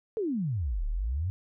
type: exponential two-way sweep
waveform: sine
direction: down then up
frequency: 466.1 to 34.18 to 99.2 Hz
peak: -27 dBFS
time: 0.17-1.3 s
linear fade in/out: 0 ms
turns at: 0.86 s
effects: none